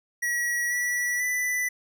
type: tone with pitch steps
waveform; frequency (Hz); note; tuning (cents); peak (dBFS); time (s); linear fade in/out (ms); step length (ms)
square; 1921 / 1948 / 1987; B6 / B6 / B6; -48 / -24 / +10; -25; 0.22-1.69; 10; 490
effects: none